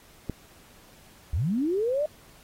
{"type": "click", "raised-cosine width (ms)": 3, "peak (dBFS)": -17, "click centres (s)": 0.297}
{"type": "linear sweep", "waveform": "sine", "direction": "up", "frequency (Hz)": [58.27, 620], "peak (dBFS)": -23, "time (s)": [1.33, 2.06], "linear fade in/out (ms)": 5}
{"effects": ["pink hiss -55 dBFS RMS until 2.43 s", "AAC 48 kbps"]}